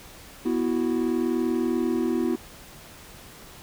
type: chord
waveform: triangle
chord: B suspended fourth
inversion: none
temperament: equal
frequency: 246.9 / 329.6 / 370 Hz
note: B3 / E4 / F#4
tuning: 0 / 0 / 0 cents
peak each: -24 / -24 / -26 dBFS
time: 0.45-2.36 s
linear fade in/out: 10 ms
effects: pink hiss -46 dBFS RMS until 3.62 s